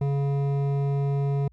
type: tone with hard clipping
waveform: sine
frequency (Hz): 140.2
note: C#3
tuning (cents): +20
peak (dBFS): -24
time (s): 0.01-1.48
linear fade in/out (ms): 5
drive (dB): 11
effects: added 60 Hz sine -54 dBFS peak until 1.52 s